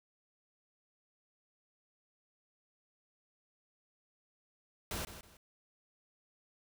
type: noise with echo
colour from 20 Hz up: pink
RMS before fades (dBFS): -39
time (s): 4.91-5.05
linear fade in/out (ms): 2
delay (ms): 160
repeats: 2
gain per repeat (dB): -11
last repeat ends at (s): 5.37
effects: none